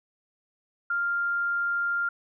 sine tone, 1396.9 Hz, F6, in tune, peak -24 dBFS, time 0.9-2.09 s, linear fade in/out 5 ms, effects none

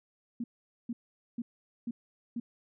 sine tone bursts, 236 Hz, A#3, 22 cents sharp, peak -32 dBFS, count 5, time 0.4-2.4 s, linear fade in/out 5 ms, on 40 ms, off 450 ms, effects none

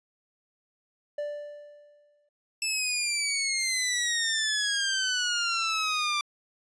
triangle tone with exponential decay, 587.3 Hz, D5, in tune, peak -26 dBFS, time 1.18-2.29 s, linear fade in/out 5 ms, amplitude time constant 240 ms
15% pulse exponential sweep, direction down, 2642 to 1174.7 Hz, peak -19 dBFS, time 2.62-6.21 s, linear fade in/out 2 ms
effects resampled to 22050 Hz

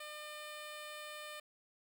10% pulse tone, 602 Hz, D5, 43 cents sharp, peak -37 dBFS, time 0-1.4 s, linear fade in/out 5 ms, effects none

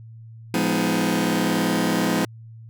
sawtooth chord, F half-diminished seventh, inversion none, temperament just, 174.61 / 209.5 / 251.4 / 314.3 Hz, F3 / Ab3 / Cb4 / Eb4, 0 / +15 / +31 / +18 cents, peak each -21 dBFS, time 0.54-2.25 s, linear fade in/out 2 ms, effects added 113 Hz sine -39 dBFS peak until 2.69 s

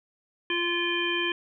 harmonic tone, 346.6 Hz, F4, 13 cents flat, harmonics 1 / 3 / 5 / 7 / 9, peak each -30 / -35 / -31 / -31 / -30 dBFS, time 0.5-1.32 s, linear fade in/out 2 ms, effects none

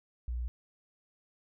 sine tone, 60.3 Hz, B1, 41 cents flat, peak -32 dBFS, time 0.28-0.48 s, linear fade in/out 0 ms, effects none

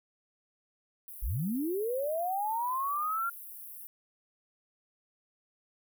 pink high-pass noise, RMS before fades -46 dBFS, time 1.08-3.87 s, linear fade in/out 0 ms, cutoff 11000 Hz, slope 48 dB/octave
sine linear sweep, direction up, 30.25 to 1400 Hz, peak -29 dBFS, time 1.22-3.3 s, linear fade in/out 10 ms
effects none

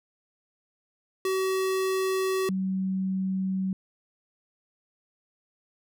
square / sine tone pair in turn, 379.2 / 189.6 Hz, F#4 / F#3, +43 / +43 cents, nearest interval octave, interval 1200 cents, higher first, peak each -25 dBFS, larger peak neither, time 1.25-2.49 / 2.49-3.73 s, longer neither, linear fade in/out 2 ms, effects none

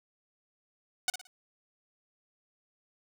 5% pulse tone with echo, 740 Hz, F#5, in tune, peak -14 dBFS, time 1.08-1.1 s, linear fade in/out 2 ms, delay 57 ms, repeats 3, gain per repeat -10 dB, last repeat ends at 1.271 s, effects none

